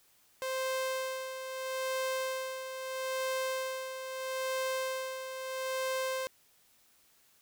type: tone with tremolo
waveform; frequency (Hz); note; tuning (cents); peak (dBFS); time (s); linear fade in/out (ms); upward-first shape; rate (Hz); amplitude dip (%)
sawtooth; 523; C5; -1; -27; 0.42-6.27; 0; sine; 0.77; 60
effects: white hiss -66 dBFS RMS until 7.41 s